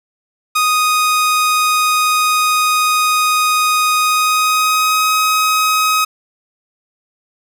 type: tone with pitch glide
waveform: sawtooth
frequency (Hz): 1244.5 to 1264.8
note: D#6 to D#6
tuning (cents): 0 to +28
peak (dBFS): -8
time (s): 0.55-6.05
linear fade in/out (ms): 10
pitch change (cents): +28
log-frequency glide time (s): 3.99-5.11
effects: none